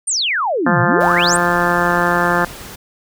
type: exponential two-way sweep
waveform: sine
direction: down then up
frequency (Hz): 9450 to 111.5 to 9450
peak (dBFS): -15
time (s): 0.07-1.37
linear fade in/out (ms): 10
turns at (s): 0.81
type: harmonic tone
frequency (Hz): 174.7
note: F3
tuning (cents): +1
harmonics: 1 / 2 / 3 / 4 / 5 / 6 / 7 / 8 / 9 / 10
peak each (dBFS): -22 / -22 / -22 / -22 / -22 / -22 / -22 / -22 / -22 / -22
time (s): 0.66-2.45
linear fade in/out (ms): 5
type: noise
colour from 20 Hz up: pink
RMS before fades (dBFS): -33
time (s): 1-2.76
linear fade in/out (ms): 10
effects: none